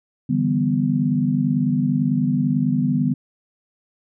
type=chord; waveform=sine; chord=E minor seventh; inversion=third; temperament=equal; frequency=146.83 / 164.81 / 196 / 246.9 Hz; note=D3 / E3 / G3 / B3; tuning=0 / 0 / 0 / 0 cents; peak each=-22 / -26 / -23 / -20 dBFS; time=0.29-3.14 s; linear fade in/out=10 ms; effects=none